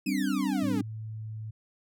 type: chord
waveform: sine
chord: G suspended fourth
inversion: none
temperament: equal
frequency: 196 / 261.6 / 293.7 Hz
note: G3 / C4 / D4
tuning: 0 / 0 / 0 cents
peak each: -30 dBFS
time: 0.06-0.82 s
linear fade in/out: 10 ms
type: exponential sweep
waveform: sawtooth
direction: down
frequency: 2637 to 392 Hz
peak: -33 dBFS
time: 0.06-0.81 s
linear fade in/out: 5 ms
type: tone with pitch glide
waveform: sine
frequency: 110 to 109.18 Hz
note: A2 to A2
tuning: 0 to -13 cents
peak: -35 dBFS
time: 0.62-1.51 s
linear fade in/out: 10 ms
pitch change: -13 cents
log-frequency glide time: 0.79-1.3 s
effects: none